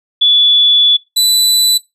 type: tone pair in turn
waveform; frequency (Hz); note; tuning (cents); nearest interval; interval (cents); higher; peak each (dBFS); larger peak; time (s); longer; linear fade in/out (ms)
sine / sawtooth; 3440 / 3982; A7 / B7; -40 / +14; minor third; 254; second; -6; neither; 0.21-0.97 / 1.16-1.78; first; 10
effects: noise-tail reverb RT60 0.2 s tail -18 dB re dry + resampled to 32000 Hz